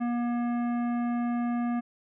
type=tone with hard clipping; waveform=triangle; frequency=239.3 Hz; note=A#3; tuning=46 cents sharp; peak=-28 dBFS; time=0-1.81 s; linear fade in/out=20 ms; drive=17 dB; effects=resampled to 8000 Hz